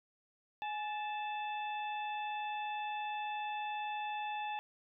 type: harmonic tone with a mistuned harmonic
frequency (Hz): 877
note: A5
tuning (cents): -6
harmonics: 1 / 2 / 3 / 4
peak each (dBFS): -37 / -49 / -45 / -51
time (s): 0.62-4.59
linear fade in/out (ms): 0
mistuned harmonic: 1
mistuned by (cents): -76
effects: none